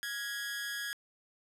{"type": "tone with amplitude modulation", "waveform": "sawtooth", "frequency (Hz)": 1661.2, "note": "G#6", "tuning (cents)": 0, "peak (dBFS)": -29, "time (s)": [0.03, 0.93], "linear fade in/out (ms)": 0, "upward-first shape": "sine", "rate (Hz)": 246, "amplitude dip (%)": 70, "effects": ["resampled to 32000 Hz", "11-bit"]}